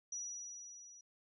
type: tone with level ramp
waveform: sine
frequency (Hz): 5840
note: F#8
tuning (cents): -24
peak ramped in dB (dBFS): -39 to -55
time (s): 0.12-1.01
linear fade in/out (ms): 5
effects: none